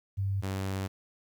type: tone pair in turn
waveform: sine / sawtooth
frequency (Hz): 98 / 96.21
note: G2 / G2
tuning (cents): 0 / -32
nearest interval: unison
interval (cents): 32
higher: first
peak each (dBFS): -27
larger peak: neither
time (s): 0.17-0.42 / 0.42-0.88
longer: second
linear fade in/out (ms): 20
effects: 11-bit